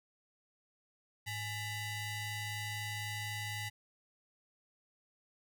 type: ring-modulated tone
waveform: sawtooth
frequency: 944 Hz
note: A#5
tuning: 22 cents sharp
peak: -31 dBFS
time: 1.26-3.7 s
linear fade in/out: 20 ms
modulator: 1050 Hz
effects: none